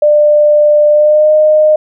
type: tone with pitch glide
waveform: sine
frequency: 596 to 613.8 Hz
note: D5 to D#5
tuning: +25 to -24 cents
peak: -4 dBFS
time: 0.02-1.76 s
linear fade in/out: 5 ms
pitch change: +51 cents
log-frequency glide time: 0.9-1.33 s
effects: none